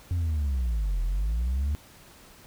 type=linear two-way sweep; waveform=sine; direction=down then up; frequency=89.9 to 40.69 to 75 Hz; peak=-21 dBFS; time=0.11-1.75 s; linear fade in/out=0 ms; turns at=1.02 s; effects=tanh soft clip ceiling -23 dBFS + pink hiss -52 dBFS RMS until 2.46 s